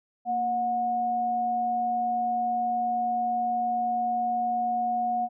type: tone pair together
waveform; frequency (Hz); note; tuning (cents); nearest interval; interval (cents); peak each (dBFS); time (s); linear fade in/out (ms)
sine; 232.2 / 726.6; A#3 / F#5; -7 / -32; octave + minor sixth; 1975; -36 / -24; 0.25-5.29; 50
effects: none